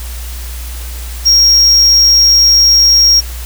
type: tone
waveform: triangle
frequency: 5588 Hz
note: F8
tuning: in tune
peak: -3 dBFS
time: 1.25-3.21 s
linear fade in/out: 20 ms
effects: added 60 Hz sine -21 dBFS peak until 3.45 s + white hiss -30 dBFS RMS until 3.45 s